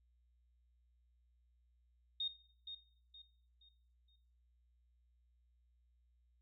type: tone with echo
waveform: sine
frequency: 3700 Hz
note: A#7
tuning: 14 cents flat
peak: -36 dBFS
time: 2.2-2.28 s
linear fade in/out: 5 ms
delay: 470 ms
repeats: 4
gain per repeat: -9 dB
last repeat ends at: 4.16 s
effects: noise-tail reverb RT60 0.7 s tail -18 dB re dry + added 60 Hz sine -70 dBFS peak until 6.41 s